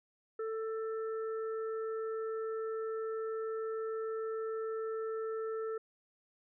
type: harmonic tone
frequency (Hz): 443.4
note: A4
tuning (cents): +13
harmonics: 1 / 3 / 4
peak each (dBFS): -35 / -45 / -56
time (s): 0.39-5.78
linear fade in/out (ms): 5
effects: none